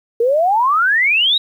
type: exponential sweep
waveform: sine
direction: up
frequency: 450 to 3900 Hz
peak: -11 dBFS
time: 0.2-1.38 s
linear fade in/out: 5 ms
effects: 8-bit